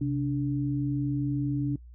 sine tone pair together, 132.43 / 290 Hz, C3 / D4, +21 / -22 cents, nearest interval octave + major second, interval 1357 cents, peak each -28 dBFS, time 0.01-1.76 s, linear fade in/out 5 ms, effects noise-tail reverb RT60 0.1 s tail -22 dB re dry + added 60 Hz sine -45 dBFS peak until 1.94 s

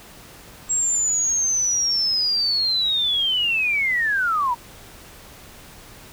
sine linear sweep, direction down, 7630 to 923 Hz, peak -18 dBFS, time 0.69-4.55 s, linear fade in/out 20 ms, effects pink hiss -44 dBFS RMS until 6.12 s

